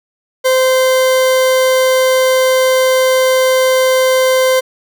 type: tone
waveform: 40% pulse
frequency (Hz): 518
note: C5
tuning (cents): -17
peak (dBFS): -8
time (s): 0.44-4.61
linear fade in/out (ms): 20
effects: none